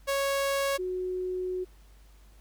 sawtooth / sine tone pair in turn, 553 / 367.2 Hz, C#5 / F#4, -4 / -13 cents, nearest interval perfect fifth, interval 709 cents, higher first, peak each -22 / -29 dBFS, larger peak first, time 0.07-0.78 / 0.78-1.65 s, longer second, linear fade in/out 20 ms, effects added 50 Hz sine -52 dBFS peak until 2.4 s + pink hiss -63 dBFS RMS until 2.4 s

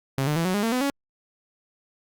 sawtooth tone with pitch steps, 135.2 / 150.01 / 166.45 / 184.69 / 204.9 / 227.4 / 252.3 / 279.9 Hz, C#3 / D3 / E3 / F#3 / G#3 / A#3 / B3 / C#4, -43 / +37 / +17 / -3 / -23 / -43 / +37 / +17 cents, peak -18 dBFS, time 0.18-0.9 s, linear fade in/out 0 ms, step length 90 ms, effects Opus 48 kbps

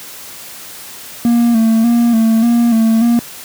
triangle tone with vibrato, 230 Hz, A#3, 23 cents flat, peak -6 dBFS, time 1.25-3.19 s, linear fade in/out 0 ms, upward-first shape square, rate 1.7 Hz, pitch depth 45 cents each way, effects white hiss -32 dBFS RMS until 3.44 s + high-pass 80 Hz 12 dB/octave

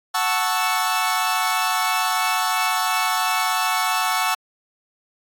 sawtooth chord, F# minor seventh, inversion none, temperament equal, 740 / 880 / 1108.7 / 1318.5 Hz, F#5 / A5 / C#6 / E6, 0 / 0 / 0 / 0 cents, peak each -21 dBFS, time 0.14-4.35 s, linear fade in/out 10 ms, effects AAC 64 kbps

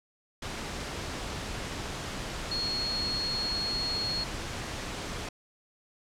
sine tone in noise, 4310 Hz, C#8, 49 cents flat, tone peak -29 dBFS, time 2.51-4.24 s, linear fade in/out 5 ms, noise pink, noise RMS -36 dBFS, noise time 0.42-5.29 s, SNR +4 dB, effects low-pass 7000 Hz 12 dB/octave

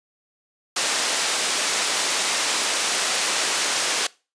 white band-pass noise, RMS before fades -23 dBFS, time 0.76-4.07 s, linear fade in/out 5 ms, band 350 to 7400 Hz, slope 12 dB/octave, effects noise-tail reverb RT60 0.3 s tail -22 dB re dry + resampled to 22050 Hz

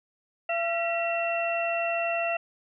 harmonic tone with a mistuned harmonic, 678 Hz, E5, 49 cents sharp, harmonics 1 / 2 / 3 / 4, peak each -27 / -36 / -37 / -30 dBFS, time 0.49-2.37 s, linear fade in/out 5 ms, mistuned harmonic 3, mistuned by -80 cents, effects none

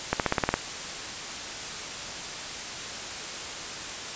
accelerating click train, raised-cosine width 0.5 ms, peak -7 dBFS, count 8, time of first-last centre 0.13-0.54 s, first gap 68 ms, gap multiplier 0.95, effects white hiss -35 dBFS RMS until 4.15 s + resampled to 16000 Hz

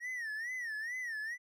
triangle tone with vibrato, 1864.7 Hz, A#6, in tune, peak -35 dBFS, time 0-1.38 s, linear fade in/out 50 ms, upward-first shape sine, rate 2.3 Hz, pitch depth 150 cents each way, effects none

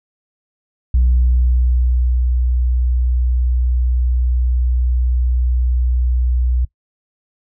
sine tone with ADSR envelope, 61.74 Hz, B1, in tune, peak -8 dBFS, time 0.94-6.65 s, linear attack 4 ms, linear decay 1300 ms, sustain -4 dB, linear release 6 ms, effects noise-tail reverb RT60 0.1 s tail -21 dB re dry + tanh soft clip ceiling -7 dBFS

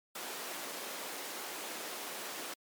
pink high-pass noise, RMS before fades -42 dBFS, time 0.15-2.54 s, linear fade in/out 5 ms, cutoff 330 Hz, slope 12 dB/octave, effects high-pass 200 Hz 12 dB/octave + MP3 96 kbps

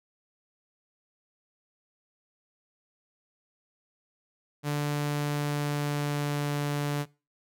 sawtooth tone with pitch glide, 146.5 to 145.32 Hz, D3 to D3, -4 to -18 cents, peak -23 dBFS, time 4.63-7.06 s, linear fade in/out 50 ms, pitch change -14 cents, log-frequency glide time 5.14-6.63 s, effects noise-tail reverb RT60 0.3 s tail -21 dB re dry

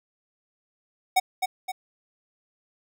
square tone with echo, 748 Hz, F#5, 19 cents sharp, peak -17 dBFS, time 1.16-1.2 s, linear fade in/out 10 ms, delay 260 ms, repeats 2, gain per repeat -6 dB, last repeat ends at 1.72 s, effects none

